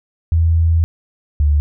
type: tone pair in turn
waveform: sine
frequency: 82.41 / 73.42 Hz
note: E2 / D2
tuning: 0 / 0 cents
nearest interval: major second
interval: 200 cents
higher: first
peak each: -10 dBFS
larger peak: neither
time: 0.32-0.84 / 1.4-1.6 s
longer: first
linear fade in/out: 0 ms
effects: none